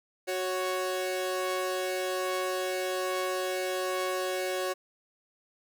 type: tone pair together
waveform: sawtooth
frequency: 370 / 554.4 Hz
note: F#4 / C#5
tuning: 0 / 0 cents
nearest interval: perfect fifth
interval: 700 cents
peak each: -28 dBFS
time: 0.27-4.74 s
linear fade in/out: 20 ms
effects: none